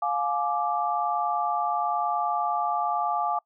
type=chord; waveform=sine; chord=D diminished; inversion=first; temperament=just; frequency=704.8 / 845.8 / 1174.7 Hz; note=F5 / Ab5 / D6; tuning=+16 / +31 / 0 cents; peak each=-28 dBFS; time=0.02-3.39 s; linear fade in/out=5 ms; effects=noise-tail reverb RT60 0.1 s tail -25 dB re dry